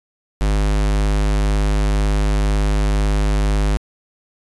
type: tone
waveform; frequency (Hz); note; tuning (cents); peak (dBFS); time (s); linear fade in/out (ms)
square; 51; G#1; -31; -15; 0.41-3.77; 0
effects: resampled to 24000 Hz